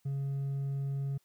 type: tone with hard clipping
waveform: sine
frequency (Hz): 138.2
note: C#3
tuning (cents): -5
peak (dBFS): -32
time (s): 0.05-1.18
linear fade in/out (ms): 10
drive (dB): 2
effects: white hiss -73 dBFS RMS until 1.24 s